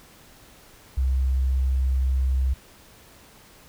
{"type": "tone", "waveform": "sine", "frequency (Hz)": 65.41, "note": "C2", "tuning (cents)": 0, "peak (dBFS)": -19, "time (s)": [0.97, 2.54], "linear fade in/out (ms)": 10, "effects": ["pink hiss -51 dBFS RMS until 3.68 s"]}